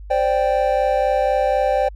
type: chord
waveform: triangle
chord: C suspended second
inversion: none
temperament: equal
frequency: 523.3 / 587.3 / 784 Hz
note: C5 / D5 / G5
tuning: 0 / 0 / 0 cents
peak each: -18 / -18 / -18 dBFS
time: 0.1-1.89 s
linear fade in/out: 10 ms
effects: added 50 Hz sine -33 dBFS peak until 1.95 s